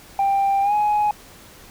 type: tone with pitch glide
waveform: sine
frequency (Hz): 790 to 837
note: G5 to G#5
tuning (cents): +13 to +13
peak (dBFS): -14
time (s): 0.19-1.11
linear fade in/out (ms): 2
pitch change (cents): +100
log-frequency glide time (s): 0.62-0.74
effects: tanh soft clip ceiling -14 dBFS + pink hiss -45 dBFS RMS until 1.7 s